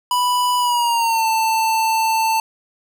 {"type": "tone with pitch glide", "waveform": "square", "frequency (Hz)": [987.8, 890.3], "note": ["B5", "A5"], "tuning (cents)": [0, 20], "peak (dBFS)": -16, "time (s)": [0.11, 2.4], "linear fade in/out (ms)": 2, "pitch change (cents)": -180, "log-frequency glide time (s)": [0.58, 1.27], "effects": []}